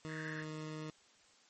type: tone with pitch glide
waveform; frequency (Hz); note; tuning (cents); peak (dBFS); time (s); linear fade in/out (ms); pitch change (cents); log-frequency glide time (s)
20% pulse; 157.2 to 155.3; D#3 to D#3; +18 to -3; -37; 0.05-0.9; 0; -21; 0.17-0.46
type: band-pass noise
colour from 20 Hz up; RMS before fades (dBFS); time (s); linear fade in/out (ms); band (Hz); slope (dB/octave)
pink; -47; 0.07-0.46; 50; 1600 to 1900; 96
effects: white hiss -66 dBFS RMS until 1.49 s + MP3 32 kbps